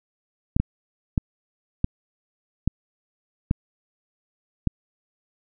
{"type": "clicks", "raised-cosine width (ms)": 5, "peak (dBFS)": -7, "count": 7, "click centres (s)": [0.565, 0.6, 1.178, 1.844, 2.676, 3.511, 4.673], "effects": []}